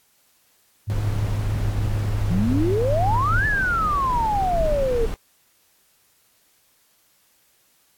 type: tone with tremolo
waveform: sine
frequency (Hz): 103.7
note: G#2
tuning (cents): -2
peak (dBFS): -21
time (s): 0.87-3.47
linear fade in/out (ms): 20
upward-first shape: square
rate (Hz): 6.6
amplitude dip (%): 25
type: noise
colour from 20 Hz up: brown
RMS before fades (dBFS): -26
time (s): 0.9-5.14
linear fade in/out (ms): 0
type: exponential two-way sweep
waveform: sine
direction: up then down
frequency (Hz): 164.81 to 1760 to 443.6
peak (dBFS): -19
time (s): 2.3-5.06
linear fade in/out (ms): 10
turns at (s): 3.46
effects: white hiss -61 dBFS RMS until 7.97 s + AAC 64 kbps

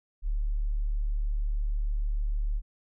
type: tone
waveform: sine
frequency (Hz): 36.71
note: D1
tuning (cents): 0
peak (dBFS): -25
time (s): 0.22-2.62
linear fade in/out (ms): 50
effects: none

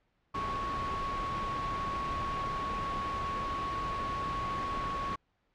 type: tone in noise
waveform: sine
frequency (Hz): 1108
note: C#6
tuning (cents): -1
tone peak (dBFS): -33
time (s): 0.34-5.16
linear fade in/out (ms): 10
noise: pink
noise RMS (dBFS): -38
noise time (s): 0.34-5.16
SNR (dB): +2
effects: pink hiss -75 dBFS RMS until 5.54 s + low-pass 3000 Hz 12 dB/octave

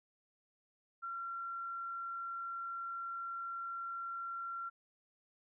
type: tone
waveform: sine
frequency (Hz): 1368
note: F6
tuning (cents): -36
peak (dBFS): -39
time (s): 1.02-4.7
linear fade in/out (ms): 20
effects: none

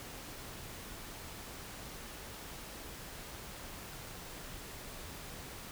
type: silence
effects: pink hiss -47 dBFS RMS until 5.71 s

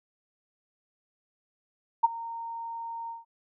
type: tone with ADSR envelope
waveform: sine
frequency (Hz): 922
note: A#5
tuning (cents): -19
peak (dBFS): -14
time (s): 2.03-3.25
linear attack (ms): 14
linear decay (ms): 23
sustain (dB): -20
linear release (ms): 160
effects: none

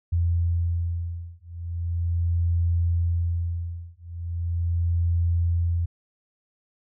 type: beating tone pair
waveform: sine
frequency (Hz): 85.1 / 85.49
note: F2 / F2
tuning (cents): -44 / -36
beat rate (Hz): 0.39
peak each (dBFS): -25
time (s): 0.12-5.86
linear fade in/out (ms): 10
effects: none

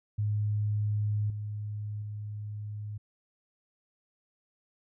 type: tone with level steps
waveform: sine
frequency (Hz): 104.9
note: G#2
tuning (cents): +18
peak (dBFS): -26 / -33 / -35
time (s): 0.18-2.98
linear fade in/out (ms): 10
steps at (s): 1.3 / 2.02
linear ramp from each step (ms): 2
effects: none

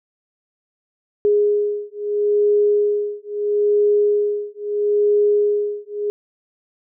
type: beating tone pair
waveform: sine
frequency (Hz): 413.8 / 414.56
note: G#4 / G#4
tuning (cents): -6 / -3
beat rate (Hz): 0.76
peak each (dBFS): -18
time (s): 1.25-6.1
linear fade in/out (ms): 0
effects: none

